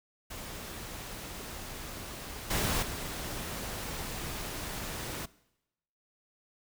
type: noise with level steps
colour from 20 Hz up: pink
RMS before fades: -42 / -30 / -38 dBFS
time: 0.3-5.26 s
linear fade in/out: 10 ms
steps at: 2.5 / 2.82 s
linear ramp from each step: 10 ms
effects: noise-tail reverb RT60 0.9 s tail -21 dB re dry